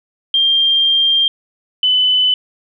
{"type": "tone pair in turn", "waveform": "sine", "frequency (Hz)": [3189, 3010], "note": ["G7", "F#7"], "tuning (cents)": [29, 29], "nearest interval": "minor second", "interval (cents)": 100, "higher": "first", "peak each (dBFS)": -10, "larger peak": "neither", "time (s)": [[0.34, 1.28], [1.83, 2.34]], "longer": "first", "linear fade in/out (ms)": 2, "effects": []}